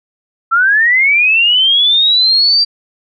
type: linear sweep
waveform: sine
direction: up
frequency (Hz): 1318.5 to 4724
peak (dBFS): -7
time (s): 0.51-2.65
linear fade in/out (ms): 20
effects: none